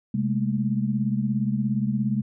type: tone cluster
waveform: sine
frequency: 131.8 / 206.3 / 223.4 Hz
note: C3 / G#3 / A3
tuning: +13 / -11 / +27 cents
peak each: -27 / -24 / -28 dBFS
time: 0.14-2.22 s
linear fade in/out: 5 ms
effects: none